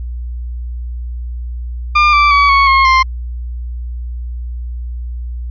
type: tone with pitch steps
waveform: 30% pulse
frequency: 1200 / 1168.5 / 1137.9 / 1108.1 / 1079 / 1050.7 Hz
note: D6 / D6 / C#6 / C#6 / C#6 / C6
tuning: +37 / -9 / +45 / -1 / -47 / +7 cents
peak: -4 dBFS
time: 1.95-3.03 s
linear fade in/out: 10 ms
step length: 180 ms
effects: added 60 Hz sine -20 dBFS peak until 5.5 s + resampled to 11025 Hz